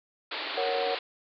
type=band-pass noise; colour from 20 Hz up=white; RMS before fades=-35 dBFS; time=0.31-0.99 s; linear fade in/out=5 ms; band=280 to 4500 Hz; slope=96 dB/octave
type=chord; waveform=sine; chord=F# major; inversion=first; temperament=equal; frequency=466.2 / 554.4 / 740 Hz; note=A#4 / C#5 / F#5; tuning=0 / 0 / 0 cents; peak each=-31 dBFS; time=0.57-0.95 s; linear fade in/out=5 ms
effects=none